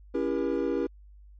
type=chord; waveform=triangle; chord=C# diminished seventh; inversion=none; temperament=just; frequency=277.2 / 332.6 / 399.1 / 479 Hz; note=C#4 / E4 / G4 / Bb4; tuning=0 / +16 / +31 / +47 cents; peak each=-29 dBFS; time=0.14-0.87 s; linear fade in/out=10 ms; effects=added 50 Hz sine -48 dBFS peak until 1.39 s + MP3 32 kbps